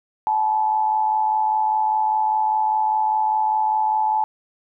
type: tone with amplitude modulation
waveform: sine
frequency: 865 Hz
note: A5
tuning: 30 cents flat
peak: -14 dBFS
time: 0.27-4.24 s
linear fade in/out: 0 ms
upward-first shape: sine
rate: 105 Hz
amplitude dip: 60%
effects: none